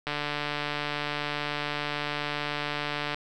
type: click train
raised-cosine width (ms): 0.3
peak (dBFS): -14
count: 453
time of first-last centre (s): 0.07-3.145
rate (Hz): 147
effects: none